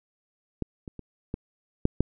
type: clicks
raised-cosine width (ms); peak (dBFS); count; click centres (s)
3; -15 / -25 / -26 / -17 / -7 / -8; 6; 0.623 / 0.878 / 0.993 / 1.341 / 1.854 / 2.006
effects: none